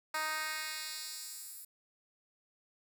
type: tone with high-pass filter sweep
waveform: 10% pulse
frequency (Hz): 311.1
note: D#4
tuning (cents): 0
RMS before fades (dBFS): -40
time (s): 0.14-1.65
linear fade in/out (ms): 5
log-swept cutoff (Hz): 1000 to 12000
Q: 1
effects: none